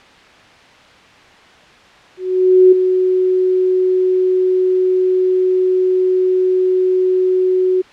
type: tone with ADSR envelope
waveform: sine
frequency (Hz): 370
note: F#4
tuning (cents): 0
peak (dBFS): -3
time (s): 2.17-7.82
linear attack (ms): 550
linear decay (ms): 10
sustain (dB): -8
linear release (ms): 14
effects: white hiss -43 dBFS RMS until 7.92 s + low-pass 3000 Hz 12 dB/octave